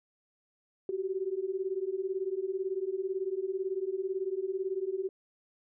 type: beating tone pair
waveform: sine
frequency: 370.6 / 388.6 Hz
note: F#4 / G4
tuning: +3 / -15 cents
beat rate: 18 Hz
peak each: -34 / -33 dBFS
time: 0.89-5.09 s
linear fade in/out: 2 ms
effects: none